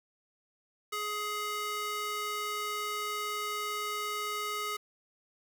square tone with high-pass filter, 418.8 Hz, G#4, 15 cents sharp, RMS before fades -35 dBFS, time 0.92-4.77 s, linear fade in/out 10 ms, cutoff 1000 Hz, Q 1.2, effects 9-bit

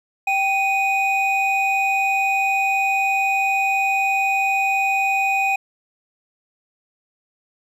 triangle tone pair together, 781 / 2486 Hz, G5 / D#7, -7 / -2 cents, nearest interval octave + minor sixth, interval 2005 cents, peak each -18 / -18 dBFS, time 0.27-5.56 s, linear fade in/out 5 ms, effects none

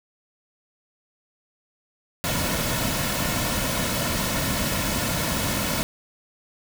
pink noise with comb filter, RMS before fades -25 dBFS, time 2.24-5.83 s, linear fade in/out 0 ms, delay 2.5 ms, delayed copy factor -0.55, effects none

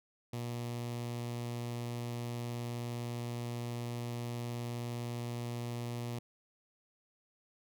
sawtooth tone with notch filter, 119.5 Hz, A#2, 43 cents sharp, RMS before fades -39 dBFS, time 0.33-6.19 s, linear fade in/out 5 ms, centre 1500 Hz, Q 1.9, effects none

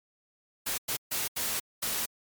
white noise bursts at uneven times, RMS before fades -31 dBFS, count 5, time 0.66-0.78 / 0.88-0.97 / 1.11-1.28 / 1.36-1.6 / 1.82-2.06 s, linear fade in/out 10 ms, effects MP3 96 kbps

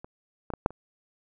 clicks, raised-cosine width 1 ms, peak -27 / -20 / -17 / -7 / -30 dBFS, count 5, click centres 0.045 / 0.503 / 0.537 / 0.661 / 0.706 s, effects none

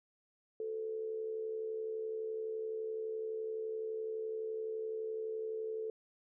sine tone with amplitude modulation, 440 Hz, A4, in tune, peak -34 dBFS, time 0.6-5.9 s, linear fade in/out 2 ms, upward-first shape sine, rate 71.8 Hz, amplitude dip 50%, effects none

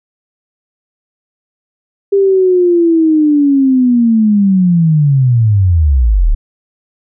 sine linear sweep, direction down, 400.2 to 32.7 Hz, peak -6 dBFS, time 2.12-6.35 s, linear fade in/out 10 ms, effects none

